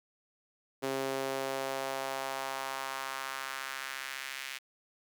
sawtooth tone with high-pass filter sweep, 134.5 Hz, C3, 48 cents sharp, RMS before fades -37 dBFS, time 0.82-4.59 s, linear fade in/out 20 ms, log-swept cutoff 370 to 2200 Hz, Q 1.6, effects none

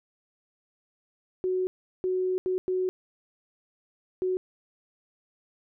sine tone bursts at uneven times, 370 Hz, F#4, in tune, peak -24 dBFS, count 5, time 1.44-1.67 / 2.04-2.38 / 2.46-2.58 / 2.68-2.89 / 4.22-4.37 s, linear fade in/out 0 ms, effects none

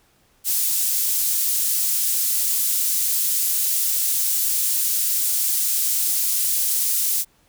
pink high-pass noise, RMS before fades -21 dBFS, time 0.44-7.25 s, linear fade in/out 50 ms, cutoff 8800 Hz, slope 12 dB/octave, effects pink hiss -60 dBFS RMS until 7.48 s

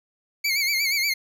25% pulse tone with vibrato, 2217 Hz, C#7, in tune, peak -17 dBFS, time 0.44-1.14 s, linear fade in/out 10 ms, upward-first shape sine, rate 8.4 Hz, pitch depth 90 cents each way, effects none

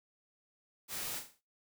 white noise with echo, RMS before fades -40 dBFS, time 0.88-1.22 s, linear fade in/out 50 ms, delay 39 ms, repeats 5, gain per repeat -7 dB, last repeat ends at 1.415 s, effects noise-tail reverb RT60 0.3 s tail -22 dB re dry

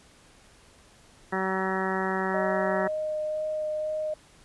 harmonic tone, 189.6 Hz, F#3, 43 cents sharp, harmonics 1 / 2 / 3 / 4 / 5 / 6 / 7 / 8 / 9 / 10, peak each -32 / -31 / -37 / -34 / -34 / -40 / -35 / -41 / -36 / -36 dBFS, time 1.32-2.88 s, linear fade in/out 10 ms
sine tone with vibrato, 616 Hz, D#5, 17 cents flat, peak -27 dBFS, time 2.34-4.14 s, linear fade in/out 5 ms, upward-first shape sine, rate 2 Hz, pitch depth 9 cents each way
effects pink hiss -56 dBFS RMS until 4.44 s + resampled to 24000 Hz

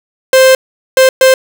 45% pulse tone bursts at uneven times, 523.3 Hz, C5, in tune, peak -3 dBFS, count 3, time 0.33-0.55 / 0.97-1.09 / 1.21-1.34 s, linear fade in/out 2 ms, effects none

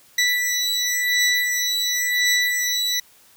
20% pulse beating tone pair, 1968 / 1968.94 Hz, B6 / B6, -7 / -6 cents, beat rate 0.94 Hz, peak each -17 / -16 dBFS, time 0.18-3 s, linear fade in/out 5 ms, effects white hiss -53 dBFS RMS until 3.36 s

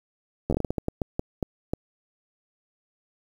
slowing click train, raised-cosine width 2 ms, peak -12 dBFS, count 14, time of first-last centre 0.5-1.735 s, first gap 11 ms, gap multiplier 1.32, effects 8-bit

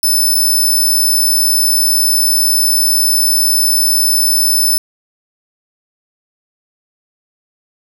5% pulse tone with dropouts, 5274 Hz, E8, in tune, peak -4 dBFS, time 0.03-4.78 s, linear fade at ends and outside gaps 2 ms, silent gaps 0.347-0.351 s, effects none

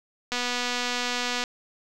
click train, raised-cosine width 0.2 ms, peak -11 dBFS, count 275, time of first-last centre 0.32-1.438 s, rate 245 Hz, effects none

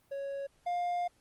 triangle tone pair in turn, 554.4 / 705.2 Hz, C#5 / F5, 0 / +17 cents, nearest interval major third, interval 417 cents, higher second, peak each -33 / -28 dBFS, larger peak second, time 0.11-0.47 / 0.66-1.08 s, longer second, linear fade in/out 10 ms, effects pink hiss -69 dBFS RMS until 1.2 s + Opus 32 kbps

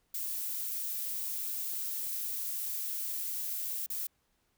violet noise with dropouts, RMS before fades -36 dBFS, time 0.14-4.07 s, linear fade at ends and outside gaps 5 ms, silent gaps 3.863-3.9 s, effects pink hiss -75 dBFS RMS until 4.57 s

